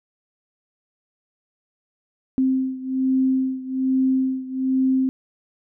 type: beating tone pair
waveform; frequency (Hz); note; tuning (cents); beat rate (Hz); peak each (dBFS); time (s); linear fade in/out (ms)
sine; 261.6 / 262.8; C4 / C4; 0 / +8; 1.2; -20 / -23; 2.38-5.09; 0
effects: none